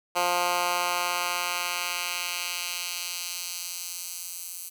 10% pulse tone with high-pass filter sweep, 176.5 Hz, F3, 19 cents sharp, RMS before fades -30 dBFS, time 0.15-4.7 s, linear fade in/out 20 ms, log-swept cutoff 670 to 9100 Hz, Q 0.89, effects none

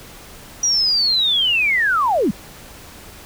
sine linear sweep, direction down, 5820 to 163.3 Hz, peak -14 dBFS, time 0.63-2.31 s, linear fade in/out 5 ms, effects pink hiss -40 dBFS RMS until 3.25 s

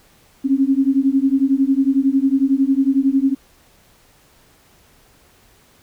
sine beating tone pair, 265.5 / 276.5 Hz, C4 / C#4, +25 / -4 cents, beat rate 11 Hz, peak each -16 dBFS, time 0.44-3.35 s, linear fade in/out 20 ms, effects pink hiss -53 dBFS RMS until 5.82 s

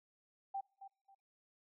sine tone with echo, 784 Hz, G5, in tune, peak -37 dBFS, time 0.54-0.61 s, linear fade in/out 10 ms, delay 270 ms, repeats 2, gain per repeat -12 dB, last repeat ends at 1.15 s, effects noise-tail reverb RT60 0.8 s tail -26 dB re dry

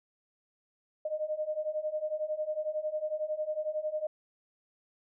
sine beating tone pair, 608 / 619 Hz, D#5 / D#5, -40 / -9 cents, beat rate 11 Hz, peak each -35 / -33 dBFS, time 1.05-4.07 s, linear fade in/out 5 ms, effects none

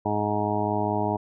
harmonic tone, 104.7 Hz, G#2, 15 cents sharp, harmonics 1 / 2 / 3 / 4 / 6 / 7 / 8 / 9, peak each -31 / -31 / -31 / -31 / -31 / -31 / -31 / -31 dBFS, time 0.05-1.17 s, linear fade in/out 10 ms, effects none

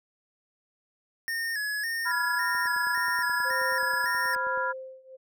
square tone with vibrato, 1760 Hz, A6, in tune, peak -29 dBFS, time 1.28-4.35 s, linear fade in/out 0 ms, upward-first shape square, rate 1.8 Hz, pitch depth 69 cents each way
sine chord, F diminished, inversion second, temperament equal, 987.8 / 1396.9 / 1661.2 Hz, Cb6 / F6 / Ab6, 0 / 0 / 0 cents, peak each -30 / -30 / -34 dBFS, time 2.05-4.73 s, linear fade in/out 20 ms
click train, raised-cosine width 1 ms, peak -33 dBFS, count 20, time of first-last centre 2.55-4.576 s, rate 9.38 Hz
sine tone with tremolo, 523.3 Hz, C5, in tune, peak -31 dBFS, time 3.44-5.17 s, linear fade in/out 20 ms, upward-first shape triangle, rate 1.1 Hz, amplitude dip 95%
effects none

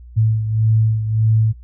sine beating tone pair, 110 / 111.7 Hz, A2 / A2, 0 / +27 cents, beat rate 1.7 Hz, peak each -14 / -21 dBFS, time 0.16-1.53 s, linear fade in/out 20 ms, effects noise-tail reverb RT60 0.1 s tail -21 dB re dry + added 60 Hz sine -36 dBFS peak until 1.63 s

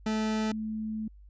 40% pulse / sine tone pair in turn, 217.6 / 217.6 Hz, A3 / A3, -19 / -19 cents, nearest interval unison, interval 0 cents, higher neither, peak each -26 / -31 dBFS, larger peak first, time 0.06-0.52 / 0.52-1.08 s, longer second, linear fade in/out 5 ms, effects added 50 Hz sine -49 dBFS peak until 1.29 s + resampled to 16000 Hz

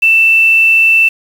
sine tone with quantisation, 2664 Hz, E7, 18 cents sharp, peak -5 dBFS, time 0.02-1.09 s, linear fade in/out 10 ms, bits 5, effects none

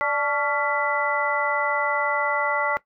sine tone cluster, 587 / 875 / 1129 / 1387 / 1992 Hz, D5 / A5 / C#6 / F6 / B6, -1 / -10 / +31 / -12 / +14 cents, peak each -27 dBFS, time 0.01-2.77 s, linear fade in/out 0 ms, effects noise-tail reverb RT60 0.1 s tail -17 dB re dry

